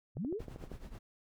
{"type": "linear sweep", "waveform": "sine", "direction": "up", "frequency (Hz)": [91.6, 493.9], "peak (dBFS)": -34, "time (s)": [0.15, 0.41], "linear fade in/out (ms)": 50}
{"type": "click train", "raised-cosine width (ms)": 2, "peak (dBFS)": -31, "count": 8, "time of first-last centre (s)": [0.17, 0.717], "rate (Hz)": 12.8}
{"type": "noise with tremolo", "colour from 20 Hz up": "brown", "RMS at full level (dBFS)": -44, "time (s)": [0.39, 0.99], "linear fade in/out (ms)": 10, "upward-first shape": "triangle", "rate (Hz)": 9.3, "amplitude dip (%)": 80}
{"effects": []}